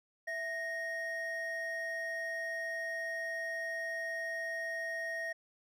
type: tone pair together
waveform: triangle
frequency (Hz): 659.3 / 1863.5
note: E5 / A#6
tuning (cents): 0 / -1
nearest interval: octave + tritone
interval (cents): 1799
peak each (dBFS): -39 / -35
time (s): 0.27-5.33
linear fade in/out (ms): 10
effects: none